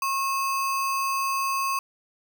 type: tone with sample-and-hold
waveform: sine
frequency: 1085 Hz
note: C#6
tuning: 37 cents flat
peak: -23 dBFS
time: 0.02-1.79 s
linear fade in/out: 2 ms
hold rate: 3675 Hz
effects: none